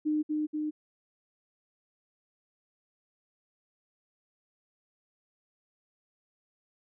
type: tone with echo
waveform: sine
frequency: 304.3 Hz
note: D#4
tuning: 38 cents flat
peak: -25 dBFS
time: 0.05-0.23 s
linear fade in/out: 20 ms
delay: 240 ms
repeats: 2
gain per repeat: -2 dB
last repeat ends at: 0.71 s
effects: none